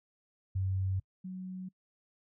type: tone pair in turn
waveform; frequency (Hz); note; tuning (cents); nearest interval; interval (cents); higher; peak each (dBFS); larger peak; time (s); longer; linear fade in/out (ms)
sine; 95 / 185.55; F#2 / F#3; +46 / +5; octave; 1159; second; -29 / -38; first; 0.55-1 / 1.24-1.69; neither; 10
effects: noise-tail reverb RT60 0.1 s tail -25 dB re dry